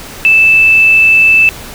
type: tone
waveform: sine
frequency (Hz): 2637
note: E7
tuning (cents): 0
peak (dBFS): -3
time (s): 0.25-1.49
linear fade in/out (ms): 0
effects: pink hiss -28 dBFS RMS until 1.74 s